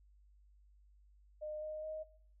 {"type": "tone with pitch steps", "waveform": "sine", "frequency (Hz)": [610, 617.1, 624.3], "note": ["D#5", "D#5", "D#5"], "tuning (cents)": [-34, -14, 6], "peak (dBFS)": -40, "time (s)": [1.41, 2.04], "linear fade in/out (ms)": 20, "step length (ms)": 210, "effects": ["noise-tail reverb RT60 0.6 s tail -19 dB re dry", "added 50 Hz sine -62 dBFS peak until 2.4 s"]}